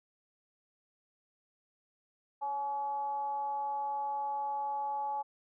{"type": "tone with frequency modulation", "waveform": "sine", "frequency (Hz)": 848, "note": "G#5", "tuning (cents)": 36, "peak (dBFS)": -32, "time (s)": [2.41, 5.23], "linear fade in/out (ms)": 20, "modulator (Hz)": 291, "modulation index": 0.34, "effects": []}